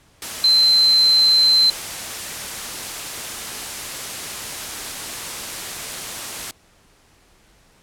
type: tone in noise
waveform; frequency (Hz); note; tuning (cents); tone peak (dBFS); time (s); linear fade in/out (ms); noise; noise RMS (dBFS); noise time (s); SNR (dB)
sine; 4090; C8; -40; -11; 0.44-1.7; 2; white; -29; 0.22-6.51; +15
effects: pink hiss -55 dBFS RMS until 7.82 s + low-pass 11000 Hz 12 dB/octave